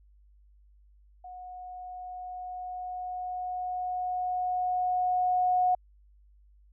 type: tone with level ramp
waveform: sine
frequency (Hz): 729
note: F#5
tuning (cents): -26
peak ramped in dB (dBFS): -41 to -21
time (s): 1.24-5.75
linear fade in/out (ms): 5
effects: added 50 Hz sine -56 dBFS peak until 6.72 s